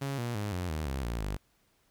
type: tone with pitch steps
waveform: sawtooth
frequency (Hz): 138.3 / 119.7 / 103.61 / 89.68 / 77.62 / 67.18 / 58.15 / 50.33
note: C#3 / A#2 / G#2 / F2 / D#2 / C2 / A#1 / G1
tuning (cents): -4 / +46 / -4 / +46 / -4 / +46 / -4 / +46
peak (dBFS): -28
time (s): 0.01-1.37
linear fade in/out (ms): 10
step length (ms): 170
effects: pink hiss -70 dBFS RMS until 1.9 s